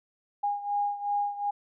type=beating tone pair; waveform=sine; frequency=816 / 818.7 Hz; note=G#5 / G#5; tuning=-31 / -25 cents; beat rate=2.7 Hz; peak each=-28 / -32 dBFS; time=0.43-1.51 s; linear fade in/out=10 ms; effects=none